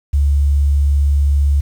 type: tone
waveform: sine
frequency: 71.2 Hz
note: C#2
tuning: 47 cents sharp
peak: -10 dBFS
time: 0.13-1.61 s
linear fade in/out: 10 ms
effects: 7-bit